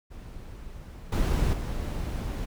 brown noise with level steps, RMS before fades -42 / -24 / -31 dBFS, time 0.1-2.46 s, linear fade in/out 20 ms, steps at 1.12 / 1.53 s, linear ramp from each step 5 ms, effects none

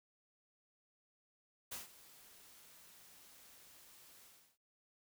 white noise with ADSR envelope, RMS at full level -44 dBFS, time 1.71-4.58 s, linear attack 12 ms, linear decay 150 ms, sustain -17 dB, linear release 340 ms, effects none

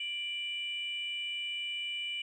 sine tone pair together, 2356 / 2960 Hz, D7 / F#7, +5 / 0 cents, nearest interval major third, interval 395 cents, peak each -37 / -35 dBFS, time 0-2.22 s, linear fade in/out 5 ms, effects tanh soft clip ceiling -28 dBFS

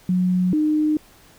sine tone pair in turn, 182.1 / 305.5 Hz, F#3 / D#4, -27 / -32 cents, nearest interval major sixth, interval 895 cents, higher second, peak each -16 dBFS, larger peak neither, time 0.09-0.53 / 0.53-0.97 s, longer neither, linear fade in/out 2 ms, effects pink hiss -51 dBFS RMS until 1.38 s

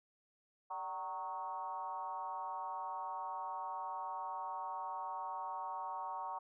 sine tone with frequency modulation, 931 Hz, A#5, 2 cents flat, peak -39 dBFS, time 0.7-6.39 s, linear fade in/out 10 ms, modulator 173 Hz, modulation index 1.2, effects none

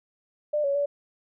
sine tone with pitch steps, 597 / 560 / 573 Hz, D5 / C#5 / D5, +28 / +18 / -43 cents, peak -22 dBFS, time 0.53-0.86 s, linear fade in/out 10 ms, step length 110 ms, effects none

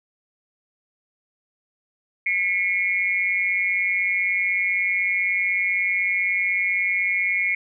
sine tone with amplitude modulation, 2183 Hz, C#7, 27 cents flat, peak -15 dBFS, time 2.26-7.55 s, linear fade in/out 5 ms, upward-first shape sine, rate 190 Hz, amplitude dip 95%, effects none

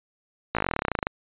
slowing click train, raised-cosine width 0.5 ms, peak -9 dBFS, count 20, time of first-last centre 0.55-1.069 s, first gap 17 ms, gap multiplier 1.05, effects resampled to 8000 Hz

